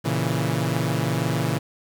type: chord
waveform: sawtooth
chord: A# diminished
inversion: none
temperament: equal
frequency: 116.54 / 138.59 / 164.81 Hz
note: A#2 / C#3 / E3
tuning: 0 / 0 / 0 cents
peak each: -22 dBFS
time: 0.04-1.59 s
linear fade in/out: 20 ms
effects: 9-bit